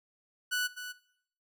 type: tone with echo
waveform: sawtooth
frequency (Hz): 1482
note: F#6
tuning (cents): +2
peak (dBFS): -25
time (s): 0.51-0.68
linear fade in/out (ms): 20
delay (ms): 250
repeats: 1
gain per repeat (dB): -10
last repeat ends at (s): 0.93
effects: noise-tail reverb RT60 0.7 s tail -19 dB re dry